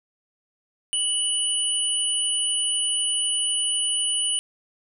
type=tone pair together; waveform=sine; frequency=2960 / 9444 Hz; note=F#7 / D9; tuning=0 / +9 cents; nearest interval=octave + minor sixth; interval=2009 cents; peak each=-24 dBFS; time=0.93-4.39 s; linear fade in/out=0 ms; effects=none